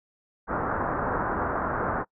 white low-pass noise, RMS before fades -28 dBFS, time 0.47-2.05 s, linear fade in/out 50 ms, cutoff 1500 Hz, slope 48 dB/octave, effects noise-tail reverb RT60 0.1 s tail -24 dB re dry

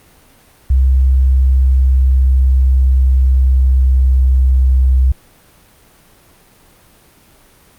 sine tone with pitch glide, 65.41 to 64.66 Hz, C2 to C2, 0 to -20 cents, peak -7 dBFS, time 0.7-5.12 s, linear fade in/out 5 ms, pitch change -20 cents, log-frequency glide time 1.26-4.64 s, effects pink hiss -47 dBFS RMS until 7.78 s + Opus 32 kbps

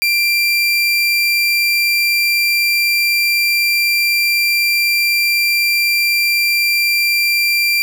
30% pulse tone, 2368 Hz, D7, 14 cents sharp, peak -10 dBFS, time 0.02-7.82 s, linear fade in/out 0 ms, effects none

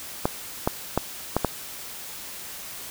clicks, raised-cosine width 1 ms, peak -6 dBFS, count 5, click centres 0.255 / 0.675 / 0.976 / 1.366 / 1.447 s, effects white hiss -38 dBFS RMS until 2.9 s

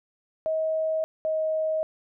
sine tone pair in turn, 635 / 630.2 Hz, D#5 / D#5, +35 / +22 cents, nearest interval unison, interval 13 cents, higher first, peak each -23 dBFS, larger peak neither, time 0.46-1.04 / 1.25-1.83 s, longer neither, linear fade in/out 0 ms, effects none

